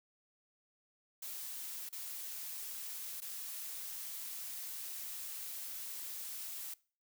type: noise with dropouts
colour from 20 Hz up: blue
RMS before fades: -44 dBFS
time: 1.22-6.74 s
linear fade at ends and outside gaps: 5 ms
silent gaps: 1.891-1.926 / 3.205-3.218 s
effects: noise-tail reverb RT60 0.4 s tail -22 dB re dry